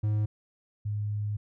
triangle / sine tone pair in turn, 106.2 / 104.32 Hz, G#2 / G#2, +39 / +8 cents, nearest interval unison, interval 31 cents, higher first, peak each -22 / -28 dBFS, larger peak first, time 0.03-0.26 / 0.85-1.37 s, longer second, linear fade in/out 10 ms, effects none

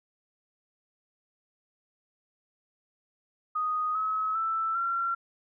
sine tone with pitch steps, 1244.5 / 1283.9 / 1324.6 / 1366.6 Hz, D#6 / E6 / E6 / F6, 0 / -46 / +8 / -38 cents, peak -26 dBFS, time 3.55-5.15 s, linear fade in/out 10 ms, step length 400 ms, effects none

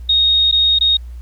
sine tone with dropouts, 3729 Hz, A#7, in tune, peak -10 dBFS, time 0.09-0.97 s, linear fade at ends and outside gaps 5 ms, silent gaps 0.514-0.524 / 0.788-0.809 s, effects added 60 Hz sine -28 dBFS peak until 1.21 s + pink hiss -55 dBFS RMS until 1.21 s

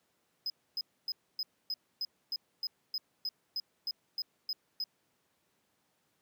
triangle tone bursts, 5050 Hz, D#8, 25 cents sharp, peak -31 dBFS, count 15, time 0.46-4.84 s, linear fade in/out 2 ms, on 40 ms, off 270 ms, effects pink hiss -75 dBFS RMS until 6.21 s + high-pass 150 Hz 12 dB/octave

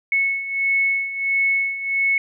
sine beating tone pair, 2200 / 2201.5 Hz, C#7 / C#7, -14 / -13 cents, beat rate 1.5 Hz, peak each -24 / -19 dBFS, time 0.12-2.18 s, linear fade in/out 2 ms, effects none

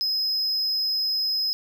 triangle tone, 5090 Hz, D#8, 39 cents sharp, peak -21 dBFS, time 0.01-1.53 s, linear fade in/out 0 ms, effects none

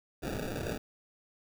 violet noise with sample-and-hold, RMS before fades -36 dBFS, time 0.22-0.78 s, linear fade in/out 10 ms, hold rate 1050 Hz, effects none

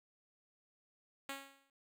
5% pulse tone with exponential decay, 274.5 Hz, C#4, 17 cents flat, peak -28 dBFS, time 1.29-1.7 s, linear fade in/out 2 ms, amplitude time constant 89 ms, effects none

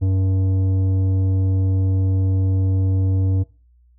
sine tone with tanh clipping, 94.9 Hz, F#2, 44 cents sharp, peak -17 dBFS, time 0.01-3.44 s, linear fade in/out 20 ms, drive 10 dB, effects noise-tail reverb RT60 0.3 s tail -19 dB re dry + added 60 Hz sine -51 dBFS peak until 3.98 s

